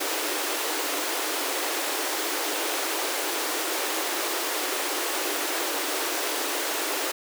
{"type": "high-pass noise", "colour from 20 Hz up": "pink", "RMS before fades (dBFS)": -28, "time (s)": [0, 7.12], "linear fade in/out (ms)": 10, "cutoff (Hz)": 290, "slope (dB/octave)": 96, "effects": []}